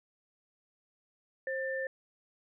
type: tone pair together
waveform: sine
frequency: 530.1 / 1783 Hz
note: C5 / A6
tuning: +23 / +22 cents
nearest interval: octave + major sixth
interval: 2099 cents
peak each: -34 / -36 dBFS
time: 1.47-1.87 s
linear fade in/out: 2 ms
effects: none